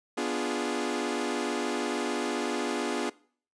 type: chord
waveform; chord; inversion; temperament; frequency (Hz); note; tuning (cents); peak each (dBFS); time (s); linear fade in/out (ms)
sawtooth; B diminished seventh; none; equal; 246.9 / 293.7 / 349.2 / 415.3; B3 / D4 / F4 / Ab4; 0 / 0 / 0 / 0; -30; 0.17-3.1; 10
effects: noise-tail reverb RT60 0.5 s tail -22 dB re dry + resampled to 22050 Hz